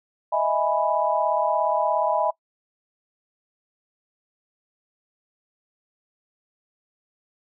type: chord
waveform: sine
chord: E major seventh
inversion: third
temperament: equal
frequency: 622.3 / 659.3 / 830.6 / 987.8 Hz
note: D#5 / E5 / G#5 / B5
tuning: 0 / 0 / 0 / 0 cents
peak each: -25 dBFS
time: 0.32-2.31 s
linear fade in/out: 10 ms
effects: noise-tail reverb RT60 0.1 s tail -22 dB re dry